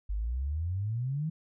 sine exponential sweep, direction up, 48.14 to 163.4 Hz, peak -29 dBFS, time 0.09-1.3 s, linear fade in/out 10 ms, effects none

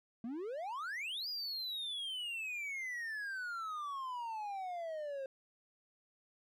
triangle exponential two-way sweep, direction up then down, 220 to 4968 to 527 Hz, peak -37 dBFS, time 0.24-5.26 s, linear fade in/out 2 ms, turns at 1.28 s, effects none

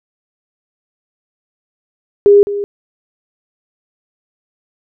sine tone with echo, 406.1 Hz, G#4, 39 cents flat, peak -3 dBFS, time 2.26-2.43 s, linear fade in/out 0 ms, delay 210 ms, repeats 1, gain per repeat -13 dB, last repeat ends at 2.64 s, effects none

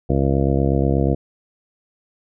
harmonic tone, 68.3 Hz, C#2, 25 cents flat, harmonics 1 / 2 / 3 / 4 / 5 / 6 / 7 / 8 / 9 / 10, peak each -21 / -20 / -24 / -24 / -24 / -31 / -25 / -31 / -31 / -30 dBFS, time 0.09-1.15 s, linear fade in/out 10 ms, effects none

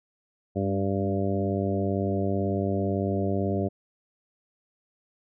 harmonic tone with a mistuned harmonic, 98 Hz, G2, in tune, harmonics 1 / 2 / 3 / 4 / 5 / 6 / 7, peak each -29 / -29 / -32 / -31 / -36 / -33 / -36 dBFS, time 0.55-3.69 s, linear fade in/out 20 ms, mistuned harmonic 2, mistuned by +25 cents, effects none

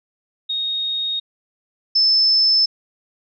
sine tone pair in turn, 3729 / 5260 Hz, A#7 / E8, 0 / -5 cents, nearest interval tritone, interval 595 cents, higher second, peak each -20 / -12 dBFS, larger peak second, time 0.49-1.2 / 1.95-2.66 s, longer neither, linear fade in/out 10 ms, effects none

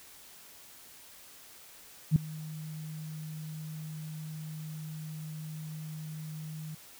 sine tone with ADSR envelope, 155.56 Hz, D#3, in tune, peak -16 dBFS, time 2.11-6.75 s, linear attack 50 ms, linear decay 3 ms, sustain -22 dB, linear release 6 ms, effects white hiss -53 dBFS RMS until 6.99 s

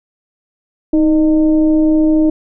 sine tone with frequency modulation, 313.4 Hz, D#4, 13 cents sharp, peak -8 dBFS, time 0.93-2.3 s, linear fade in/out 5 ms, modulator 297 Hz, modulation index 0.5, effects none

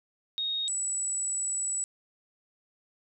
sine tone pair in turn, 3733 / 7885 Hz, A#7 / B8, +2 / -4 cents, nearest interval octave + minor second, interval 1294 cents, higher second, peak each -28 dBFS, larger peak neither, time 0.38-0.68 / 0.68-1.84 s, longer second, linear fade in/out 0 ms, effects none

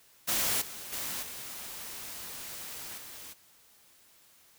white noise with level steps, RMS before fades -29 / -43 / -36 / -42 / -46 dBFS, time 0.27-3.34 s, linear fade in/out 20 ms, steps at 0.61 / 0.92 / 1.22 / 2.97 s, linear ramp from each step 10 ms, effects white hiss -61 dBFS RMS until 4.58 s

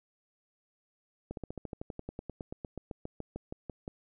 slowing click train, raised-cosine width 2 ms, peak -25 dBFS, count 24, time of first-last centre 1.31-3.879 s, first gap 62 ms, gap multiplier 1.05, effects none

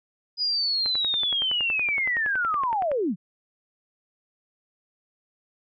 sine linear sweep, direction down, 4980 to 150.8 Hz, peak -22 dBFS, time 0.37-3.16 s, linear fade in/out 50 ms
click train, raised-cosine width 0.5 ms, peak -20 dBFS, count 23, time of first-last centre 0.86-2.916 s, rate 10.7 Hz
effects none

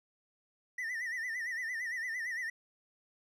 triangle tone with vibrato, 1900 Hz, A#6, 33 cents sharp, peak -33 dBFS, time 0.78-2.5 s, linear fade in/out 5 ms, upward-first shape sine, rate 8.8 Hz, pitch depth 110 cents each way, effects none

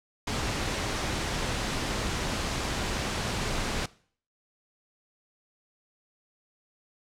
pink noise, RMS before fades -30 dBFS, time 0.27-3.86 s, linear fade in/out 5 ms, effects noise-tail reverb RT60 0.5 s tail -20 dB re dry + low-pass 7000 Hz 12 dB/octave

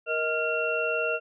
sine tone cluster, 469.5 / 630 / 1396 / 2730 Hz, A#4 / D#5 / F6 / F7, +12 / +21 / -1 / -40 cents, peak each -30 dBFS, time 0.06-1.2 s, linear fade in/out 50 ms, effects none

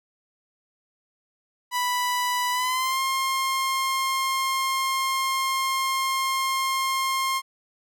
sawtooth tone with pitch glide, 987.8 to 1064.8 Hz, B5 to C6, 0 to +30 cents, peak -19 dBFS, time 1.71-7.42 s, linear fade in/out 50 ms, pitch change +130 cents, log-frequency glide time 2.51-3 s, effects none

